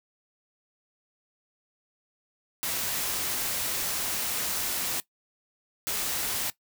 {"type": "noise bursts at uneven times", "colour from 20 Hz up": "white", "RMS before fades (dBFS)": -30, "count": 2, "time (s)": [[2.63, 5], [5.87, 6.5]], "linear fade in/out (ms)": 0, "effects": ["noise-tail reverb RT60 0.1 s tail -18 dB re dry"]}